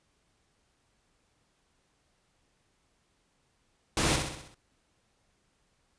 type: noise with echo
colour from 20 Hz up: pink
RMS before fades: -27 dBFS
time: 3.97-4.16 s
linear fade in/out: 2 ms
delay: 64 ms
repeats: 6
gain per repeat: -5 dB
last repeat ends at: 4.544 s
effects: pink hiss -72 dBFS RMS until 5.98 s + resampled to 22050 Hz